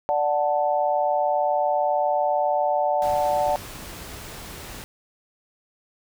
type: chord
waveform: sine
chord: D major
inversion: none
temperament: equal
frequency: 587.3 / 740 / 880 Hz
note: D5 / F#5 / A5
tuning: 0 / 0 / 0 cents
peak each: -23 / -23 / -25 dBFS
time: 0.09-3.56 s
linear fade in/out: 0 ms
type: noise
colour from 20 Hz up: pink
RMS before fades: -38 dBFS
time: 3.02-4.84 s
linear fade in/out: 0 ms
effects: none